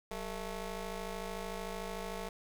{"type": "ring-modulated tone", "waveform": "15% pulse", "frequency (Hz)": 215.3, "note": "A3", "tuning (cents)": -37, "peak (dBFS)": -29, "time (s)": [0.11, 2.29], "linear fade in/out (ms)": 5, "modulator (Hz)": 242, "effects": []}